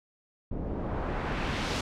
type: noise with low-pass filter sweep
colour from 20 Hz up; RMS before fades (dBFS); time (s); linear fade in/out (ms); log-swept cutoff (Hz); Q
pink; -32; 0.51-1.81; 5; 360 to 5800; 0.92
effects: none